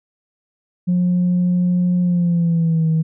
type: tone with pitch glide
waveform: sine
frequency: 178.7 to 160.13 Hz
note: F3 to E3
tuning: +40 to -50 cents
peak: -12 dBFS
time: 0.87-3.03 s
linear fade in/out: 20 ms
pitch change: -190 cents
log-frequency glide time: 2.01-2.88 s
effects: tanh soft clip ceiling -11 dBFS